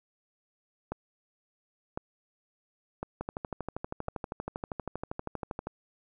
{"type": "two click trains", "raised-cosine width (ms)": 1, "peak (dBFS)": [-20, -19], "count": [32, 4], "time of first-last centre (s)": [[3.21, 5.67], [0.92, 4.085]], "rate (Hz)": [12.6, 0.948], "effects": []}